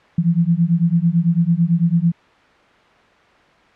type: beating tone pair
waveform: sine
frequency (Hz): 164.81 / 173.81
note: E3 / F3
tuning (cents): 0 / -8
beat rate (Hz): 9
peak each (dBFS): -16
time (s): 0.18-2.12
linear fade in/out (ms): 5
effects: white hiss -50 dBFS RMS until 3.75 s + low-pass 2000 Hz 12 dB/octave